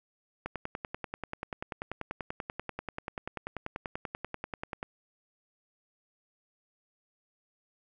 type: click train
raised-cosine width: 0.5 ms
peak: -20 dBFS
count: 46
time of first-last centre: 0.46-4.829 s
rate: 10.3 Hz
effects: none